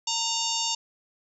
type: harmonic tone with a mistuned harmonic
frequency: 913 Hz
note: A#5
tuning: 36 cents flat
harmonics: 1 / 3 / 4 / 5 / 6 / 7 / 8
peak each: -33 / -33 / -33 / -33 / -33 / -33 / -33 dBFS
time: 0.07-0.75 s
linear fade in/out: 5 ms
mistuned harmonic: 3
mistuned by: +53 cents
effects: none